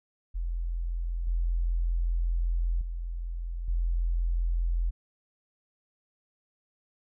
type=tone with level steps; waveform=sine; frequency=42.59 Hz; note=F1; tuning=43 cents flat; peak=-28 / -24 / -31 / -24 dBFS; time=0.34-4.91 s; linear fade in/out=20 ms; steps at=1.27 / 2.81 / 3.68 s; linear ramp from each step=5 ms; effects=none